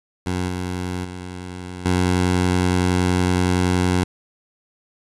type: tone with level steps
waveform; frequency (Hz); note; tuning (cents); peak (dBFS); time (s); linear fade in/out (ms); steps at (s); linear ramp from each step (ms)
15% pulse; 90.7; F#2; -34; -15 / -18 / -24 / -10; 0.26-4.04; 5; 0.48 / 1.04 / 1.85; 10
effects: resampled to 24000 Hz + 8-bit